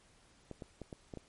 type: clicks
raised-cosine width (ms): 2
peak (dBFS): -30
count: 6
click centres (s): 0.513 / 0.622 / 0.817 / 0.928 / 1.138 / 1.173
effects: pink hiss -65 dBFS RMS until 1.28 s + MP3 48 kbps